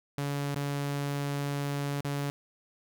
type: tone with dropouts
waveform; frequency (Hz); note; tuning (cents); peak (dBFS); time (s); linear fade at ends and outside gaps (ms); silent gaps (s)
sawtooth; 142.3; C#3; +46; -26; 0.18-2.3; 0; 0.546-0.559 / 2.008-2.047
effects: none